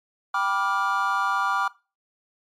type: chord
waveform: triangle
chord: G dominant seventh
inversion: none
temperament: just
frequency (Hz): 784 / 980 / 1176 / 1411.2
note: G5 / B5 / D6 / F6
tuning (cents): 0 / -14 / +2 / +18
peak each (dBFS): -27 / -27 / -23 / -25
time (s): 0.34-1.68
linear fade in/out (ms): 5
effects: noise-tail reverb RT60 0.3 s tail -20 dB re dry + MP3 96 kbps